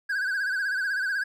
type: tone with vibrato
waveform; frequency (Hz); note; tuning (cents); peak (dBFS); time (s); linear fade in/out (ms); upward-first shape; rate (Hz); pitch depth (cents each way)
triangle; 1570; G6; +2; -23; 0.09-1.24; 10; sine; 16; 94
effects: none